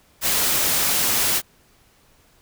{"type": "noise", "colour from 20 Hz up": "white", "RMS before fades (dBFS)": -20, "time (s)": [0.21, 1.42], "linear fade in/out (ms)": 50, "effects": ["pink hiss -57 dBFS RMS until 2.41 s"]}